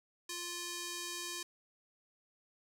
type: tone with band-pass filter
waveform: square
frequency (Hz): 349.2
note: F4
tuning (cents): 0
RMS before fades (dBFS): -42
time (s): 0.29-1.43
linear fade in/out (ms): 5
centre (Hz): 6400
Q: 0.94
effects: 10-bit